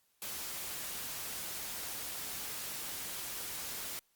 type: noise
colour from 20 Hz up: white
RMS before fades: -41 dBFS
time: 0.22-3.99 s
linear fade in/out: 0 ms
effects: white hiss -74 dBFS RMS until 4.15 s + Opus 48 kbps